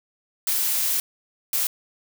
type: noise bursts at uneven times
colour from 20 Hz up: blue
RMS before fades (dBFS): -23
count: 2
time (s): 0.47-1 / 1.53-1.67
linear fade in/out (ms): 2
effects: none